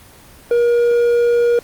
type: tone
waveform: triangle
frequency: 475.7 Hz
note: A#4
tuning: 35 cents sharp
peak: -9 dBFS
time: 0.51-1.59 s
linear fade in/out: 2 ms
effects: pink hiss -43 dBFS RMS until 1.63 s + Opus 24 kbps